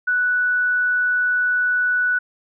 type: tone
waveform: sine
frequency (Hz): 1480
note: F#6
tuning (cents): 0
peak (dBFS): -16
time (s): 0.07-2.19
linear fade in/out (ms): 10
effects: none